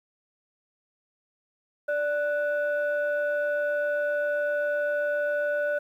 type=tone pair together; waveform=sine; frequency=586.6 / 1479 Hz; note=D5 / F#6; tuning=-2 / -1 cents; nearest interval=octave + major third; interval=1601 cents; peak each=-24 / -29 dBFS; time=1.88-5.79 s; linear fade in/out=10 ms; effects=tanh soft clip ceiling -18 dBFS + 10-bit